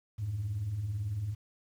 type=beating tone pair; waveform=sine; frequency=87.1 / 105.1 Hz; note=F2 / G#2; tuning=-4 / +21 cents; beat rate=18 Hz; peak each=-40 / -31 dBFS; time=0.18-1.35 s; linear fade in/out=20 ms; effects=tanh soft clip ceiling -27 dBFS + 10-bit